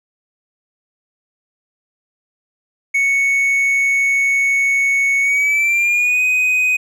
triangle tone with pitch glide, 2217 to 2503 Hz, C#7 to D#7, 0 to +10 cents, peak -11 dBFS, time 2.94-6.77 s, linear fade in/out 10 ms, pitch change +210 cents, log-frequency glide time 5.21-6.22 s, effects none

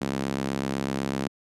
sawtooth tone with high-pass filter, 68 Hz, C#2, 33 cents flat, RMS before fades -29 dBFS, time 0.01-1.28 s, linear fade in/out 10 ms, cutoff 210 Hz, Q 1.5, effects low-pass 10000 Hz 12 dB/octave

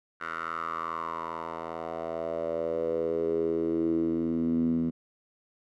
10% pulse tone with band-pass filter sweep, 82.41 Hz, E2, in tune, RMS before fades -30 dBFS, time 0.2-4.91 s, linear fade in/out 20 ms, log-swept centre 1500 to 220 Hz, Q 5.6, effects none

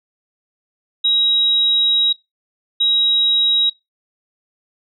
sine tone bursts at uneven times, 3825 Hz, A#7, 44 cents sharp, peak -12 dBFS, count 2, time 1.04-2.13 / 2.8-3.7 s, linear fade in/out 10 ms, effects noise-tail reverb RT60 0.2 s tail -22 dB re dry

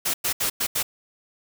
white noise bursts at uneven times, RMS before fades -24 dBFS, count 5, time 0.05-0.14 / 0.24-0.33 / 0.4-0.5 / 0.6-0.67 / 0.75-0.83 s, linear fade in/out 10 ms, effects none

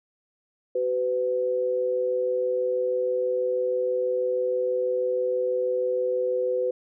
sine tone pair together, 376.9 / 503.1 Hz, F#4 / B4, +32 / +32 cents, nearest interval perfect fourth, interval 500 cents, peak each -29 / -23 dBFS, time 0.75-6.71 s, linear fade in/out 5 ms, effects none

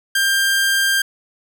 sawtooth tone, 1591 Hz, G6, 25 cents sharp, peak -11 dBFS, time 0.15-1.02 s, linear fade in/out 5 ms, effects none

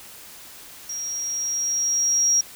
sine tone with level ramp, 5650 Hz, F8, 19 cents sharp, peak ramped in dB -28 to -15 dBFS, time 0.89-2.41 s, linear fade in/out 5 ms, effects white hiss -43 dBFS RMS until 2.55 s

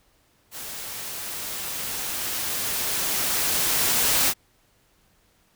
white noise with level ramp, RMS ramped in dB -36 to -20 dBFS, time 0.51-4.34 s, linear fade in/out 50 ms, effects pink hiss -63 dBFS RMS until 5.55 s

